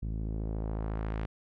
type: tone with low-pass filter sweep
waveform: sawtooth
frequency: 54 Hz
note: A1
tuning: 32 cents flat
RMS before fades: -34 dBFS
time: 0.02-1.26 s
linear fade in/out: 10 ms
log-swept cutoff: 190 to 2600 Hz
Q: 0.89
effects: none